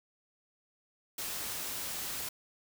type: noise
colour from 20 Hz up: white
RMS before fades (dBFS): -38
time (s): 1.18-2.29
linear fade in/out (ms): 5
effects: none